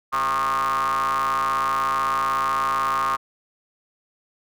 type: ring-modulated tone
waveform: square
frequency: 69.3 Hz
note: C#2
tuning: in tune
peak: -18 dBFS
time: 0.12-3.17 s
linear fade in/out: 20 ms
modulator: 1150 Hz
effects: none